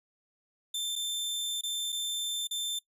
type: tone with dropouts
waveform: sawtooth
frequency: 3559 Hz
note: A7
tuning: 19 cents sharp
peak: -28 dBFS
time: 0.74-2.79 s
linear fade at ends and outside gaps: 5 ms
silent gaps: 0.956-0.96 / 1.611-1.634 / 1.922-1.925 / 2.472-2.51 s
effects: noise-tail reverb RT60 0.1 s tail -20 dB re dry + resampled to 32000 Hz